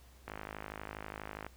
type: click train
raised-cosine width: 0.5 ms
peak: -26 dBFS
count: 63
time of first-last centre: 0.28-1.465 s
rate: 52.3 Hz
effects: added 63 Hz sine -57 dBFS peak until 1.56 s + pink hiss -63 dBFS RMS until 1.56 s